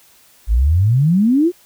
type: exponential sweep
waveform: sine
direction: up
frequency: 50 to 370 Hz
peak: -10 dBFS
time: 0.47-1.52 s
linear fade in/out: 50 ms
effects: white hiss -50 dBFS RMS until 1.65 s